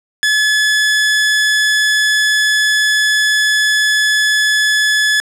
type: tone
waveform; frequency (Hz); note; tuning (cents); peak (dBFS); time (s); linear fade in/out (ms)
sawtooth; 1714; A6; -46; -7; 0.23-5.2; 0
effects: low-pass 9000 Hz 12 dB/octave